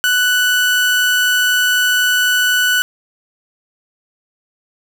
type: tone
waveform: 30% pulse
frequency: 1486 Hz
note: F#6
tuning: 7 cents sharp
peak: -9 dBFS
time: 0.04-2.82 s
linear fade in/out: 0 ms
effects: none